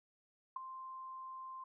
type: tone with ADSR envelope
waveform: sine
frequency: 1046.5 Hz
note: C6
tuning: in tune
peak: -34 dBFS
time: 0.56-1.64 s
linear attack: 5 ms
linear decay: 10 ms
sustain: -11 dB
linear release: 5 ms
effects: none